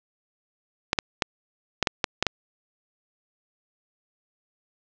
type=clicks; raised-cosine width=0.2 ms; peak=-3 dBFS; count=8; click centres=0.931 / 0.988 / 1.222 / 1.827 / 1.872 / 2.042 / 2.226 / 2.267 s; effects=low-pass 6000 Hz 12 dB/octave